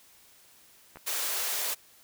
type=clicks; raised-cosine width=0.5 ms; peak=-30 dBFS; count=2; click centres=0.958 / 0.971 s
type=high-pass noise; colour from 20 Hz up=white; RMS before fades=-31 dBFS; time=1.06-1.75 s; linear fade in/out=20 ms; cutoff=400 Hz; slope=24 dB/octave
effects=white hiss -58 dBFS RMS until 2.03 s